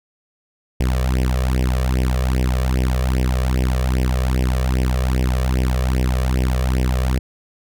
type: tone with flanger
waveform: sawtooth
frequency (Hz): 63.6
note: C2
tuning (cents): -48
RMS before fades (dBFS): -18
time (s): 0.8-7.19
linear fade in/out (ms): 5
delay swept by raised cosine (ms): 0.36 to 1.76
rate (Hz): 2.5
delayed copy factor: +0.95
effects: none